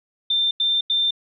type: tone bursts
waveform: sine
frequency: 3581 Hz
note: A7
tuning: 30 cents sharp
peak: -17 dBFS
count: 3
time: 0.3-1.108 s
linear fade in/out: 5 ms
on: 210 ms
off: 89 ms
effects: none